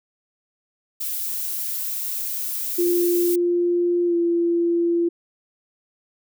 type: noise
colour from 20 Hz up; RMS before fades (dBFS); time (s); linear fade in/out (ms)
violet; -27; 1-3.36; 10
type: tone with pitch glide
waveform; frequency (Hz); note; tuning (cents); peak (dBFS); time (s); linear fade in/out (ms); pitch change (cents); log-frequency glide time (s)
sine; 349.2 to 341.4; F4 to F4; 0 to -39; -17; 2.78-5.09; 10; -39; 4.06-4.15
effects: none